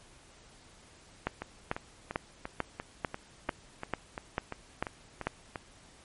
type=two click trains; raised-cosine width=0.5 ms; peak=-21 / -14 dBFS; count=13 / 10; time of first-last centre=1.42-5.558 / 1.27-5.27 s; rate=2.9 / 2.25 Hz; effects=pink hiss -57 dBFS RMS until 6.04 s + MP3 48 kbps